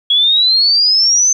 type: exponential sweep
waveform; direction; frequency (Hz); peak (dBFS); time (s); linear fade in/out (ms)
sine; up; 3322 to 6272; -8; 0.1-1.33; 5
effects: 8-bit